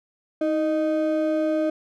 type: ring-modulated tone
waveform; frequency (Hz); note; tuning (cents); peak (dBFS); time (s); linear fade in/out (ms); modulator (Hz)
triangle; 466.2; A#4; 0; -15; 0.41-1.7; 5; 150
effects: none